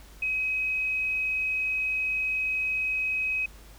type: tone with frequency modulation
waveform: sine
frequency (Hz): 2536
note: D#7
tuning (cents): +32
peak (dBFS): -25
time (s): 0.22-3.46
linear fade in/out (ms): 5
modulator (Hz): 49.3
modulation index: 0.23
effects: added 50 Hz sine -48 dBFS peak until 3.78 s + pink hiss -53 dBFS RMS until 3.78 s